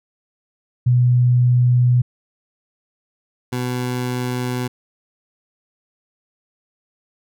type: tone pair in turn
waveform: sine / 20% pulse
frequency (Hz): 123.47 / 124.69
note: B2 / B2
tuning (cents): 0 / +17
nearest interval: unison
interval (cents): 17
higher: second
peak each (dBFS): -11 / -16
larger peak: first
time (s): 0.86-2.02 / 3.52-4.68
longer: neither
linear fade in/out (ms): 10
effects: none